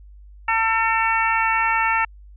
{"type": "harmonic tone", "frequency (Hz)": 449.7, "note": "A4", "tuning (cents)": 38, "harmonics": [2, 3, 4, 5, 6], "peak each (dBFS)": [-21, -23, -24, -25, -26], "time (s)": [0.48, 2.05], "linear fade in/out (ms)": 5, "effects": ["added 50 Hz sine -41 dBFS peak until 2.36 s"]}